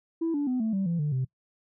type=tone with pitch steps; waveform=sine; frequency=329.6 / 288.6 / 252.7 / 221.3 / 193.73 / 169.63 / 148.53 / 130.05 Hz; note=E4 / D4 / B3 / A3 / G3 / E3 / D3 / C3; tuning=0 / -30 / +40 / +10 / -20 / +50 / +20 / -10 cents; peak=-23 dBFS; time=0.21-1.25 s; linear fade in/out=10 ms; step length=130 ms; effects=noise-tail reverb RT60 0.1 s tail -23 dB re dry + tanh soft clip ceiling -22 dBFS